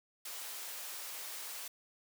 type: high-pass noise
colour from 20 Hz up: white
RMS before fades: -44 dBFS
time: 0.25-1.68 s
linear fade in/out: 5 ms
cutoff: 520 Hz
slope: 12 dB/octave
effects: none